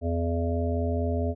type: harmonic tone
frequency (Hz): 84.3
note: E2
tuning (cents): +39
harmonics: 1 / 3 / 5 / 7 / 8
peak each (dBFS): -26 / -31 / -33 / -34 / -35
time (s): 0.01-1.35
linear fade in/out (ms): 50
effects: none